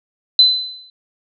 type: tone with exponential decay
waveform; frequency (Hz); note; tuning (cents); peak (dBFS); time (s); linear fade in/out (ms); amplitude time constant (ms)
sine; 4030; B7; +34; -4; 0.39-0.9; 2; 110
effects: none